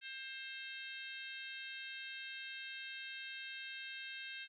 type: harmonic tone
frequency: 530 Hz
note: C5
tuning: 22 cents sharp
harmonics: 3 / 4 / 5 / 6 / 7 / 8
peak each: -49 / -53 / -49 / -52 / -54 / -59 dBFS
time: 0.01-4.48 s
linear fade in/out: 50 ms
effects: MP3 48 kbps